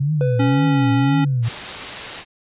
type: tone with vibrato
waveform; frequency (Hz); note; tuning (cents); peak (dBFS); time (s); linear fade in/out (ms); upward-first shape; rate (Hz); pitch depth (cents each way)
sine; 134; C3; +42; -16; 0-1.49; 10; triangle; 1.9; 280
type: tone with exponential decay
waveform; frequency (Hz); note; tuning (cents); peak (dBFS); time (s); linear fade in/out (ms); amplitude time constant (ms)
triangle; 499; B4; +18; -16; 0.21-1.69; 0; 320
type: tone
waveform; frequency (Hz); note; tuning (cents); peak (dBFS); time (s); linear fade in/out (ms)
square; 277; C#4; -1; -17; 0.39-1.25; 10
type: noise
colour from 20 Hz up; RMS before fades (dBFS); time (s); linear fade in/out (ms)
white; -28; 1.42-2.25; 50
effects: resampled to 8000 Hz